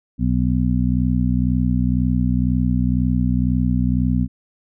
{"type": "harmonic tone", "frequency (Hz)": 62, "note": "B1", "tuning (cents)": 7, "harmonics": [1, 2, 3, 4], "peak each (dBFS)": [-21, -21, -21, -21], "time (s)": [0.18, 4.28], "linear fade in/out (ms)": 50, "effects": []}